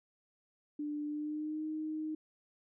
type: tone with pitch glide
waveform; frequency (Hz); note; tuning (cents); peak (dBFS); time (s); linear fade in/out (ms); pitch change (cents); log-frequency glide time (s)
sine; 296.3 to 310.7; D4 to D#4; +15 to -2; -35; 0.79-2.15; 5; +83; 1.06-1.65
effects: none